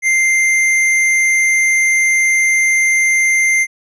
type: tone with tanh clipping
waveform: sine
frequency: 2093 Hz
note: C7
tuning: in tune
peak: -12 dBFS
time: 0.02-3.67 s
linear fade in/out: 50 ms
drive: 16 dB
effects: resampled to 24000 Hz